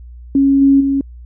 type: tone with level steps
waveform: sine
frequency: 275.2 Hz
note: C#4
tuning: 12 cents flat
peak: -8 / -6 / -12 dBFS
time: 0.35-1.01 s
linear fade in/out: 2 ms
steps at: 0.61 / 0.8 s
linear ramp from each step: 10 ms
effects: added 60 Hz sine -32 dBFS peak until 1.25 s